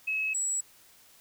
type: tone pair in turn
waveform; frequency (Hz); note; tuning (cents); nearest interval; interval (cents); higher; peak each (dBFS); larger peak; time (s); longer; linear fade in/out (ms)
sine; 2575 / 7770; E7 / B8; -41 / -29; octave + perfect fifth; 1912; second; -27; neither; 0.07-0.34 / 0.34-0.61; neither; 10
effects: white hiss -58 dBFS RMS until 1.2 s